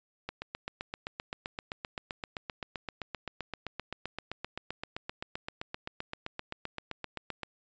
click train, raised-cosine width 0.3 ms, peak -20 dBFS, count 56, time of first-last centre 0.29-7.433 s, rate 7.7 Hz, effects resampled to 16000 Hz

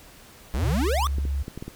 square exponential sweep, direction up, 56.2 to 1235 Hz, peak -24 dBFS, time 0.54-1.07 s, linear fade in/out 0 ms
sine tone, 69.3 Hz, C#2, in tune, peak -23 dBFS, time 0.62-1.43 s, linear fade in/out 10 ms
clicks, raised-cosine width 3 ms, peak -21 dBFS, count 6, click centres 1.184 / 1.253 / 1.481 / 1.576 / 1.625 / 1.68 s
effects pink hiss -49 dBFS RMS until 1.75 s

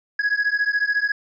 triangle beating tone pair, 1661.2 / 1675.2 Hz, G#6 / G#6, 0 / +15 cents, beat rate 14 Hz, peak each -20 dBFS, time 0.19-1.12 s, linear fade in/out 5 ms, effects resampled to 16000 Hz

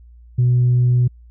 sine tone, 123.47 Hz, B2, in tune, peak -10 dBFS, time 0.38-1.08 s, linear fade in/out 10 ms, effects tanh soft clip ceiling -9 dBFS + added 59 Hz sine -41 dBFS peak until 1.3 s

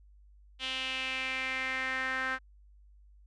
sawtooth tone with band-pass filter sweep, 261.3 Hz, C4, 2 cents flat, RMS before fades -34 dBFS, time 0.59-2.39 s, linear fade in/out 50 ms, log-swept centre 3100 to 1600 Hz, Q 4.1, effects added 50 Hz sine -55 dBFS peak until 3.26 s + resampled to 24000 Hz

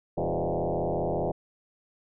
sine tone with frequency modulation, 102.4 Hz, G#2, 24 cents flat, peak -25 dBFS, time 0.17-1.32 s, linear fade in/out 10 ms, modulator 85 Hz, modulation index 7.9, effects none

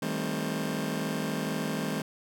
sawtooth chord, A half-diminished seventh, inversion second, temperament just, 158.4 / 198 / 220 / 264 Hz, Eb3 / G3 / A3 / C4, +31 / +18 / 0 / +16 cents, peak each -31 dBFS, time 0.02-2.02 s, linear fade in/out 5 ms, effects none

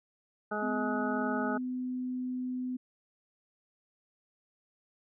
harmonic tone, 210.7 Hz, G#3, 25 cents sharp, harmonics 1 / 2 / 3 / 4 / 6 / 7, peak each -38 / -38 / -38 / -38 / -38 / -38 dBFS, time 0.51-1.58 s, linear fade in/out 10 ms
sine tone, 252.8 Hz, B3, 41 cents sharp, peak -32 dBFS, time 0.62-2.77 s, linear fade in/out 10 ms
effects none

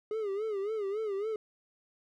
triangle tone with vibrato, 415.3 Hz, G#4, in tune, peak -29 dBFS, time 0.11-1.36 s, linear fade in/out 2 ms, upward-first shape sine, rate 3.6 Hz, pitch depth 120 cents each way, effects none

